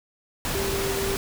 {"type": "tone in noise", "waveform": "sine", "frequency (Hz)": 392, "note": "G4", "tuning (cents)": 0, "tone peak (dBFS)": -27, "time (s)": [0.55, 1.16], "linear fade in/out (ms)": 0, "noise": "pink", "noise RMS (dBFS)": -28, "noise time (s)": [0.45, 1.17], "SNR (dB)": -2, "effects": []}